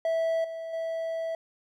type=tone with level steps; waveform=triangle; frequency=655 Hz; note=E5; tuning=11 cents flat; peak=-22 / -32 / -27 dBFS; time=0.05-1.35 s; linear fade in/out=2 ms; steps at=0.44 / 0.73 s; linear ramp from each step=5 ms; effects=none